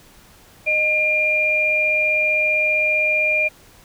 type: tone pair together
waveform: sine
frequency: 615.4 / 2400 Hz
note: D#5 / D7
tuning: -19 / +37 cents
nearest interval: 2 octaves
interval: 2356 cents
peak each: -24 / -16 dBFS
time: 0.66-3.49 s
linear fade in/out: 20 ms
effects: pink hiss -49 dBFS RMS until 3.84 s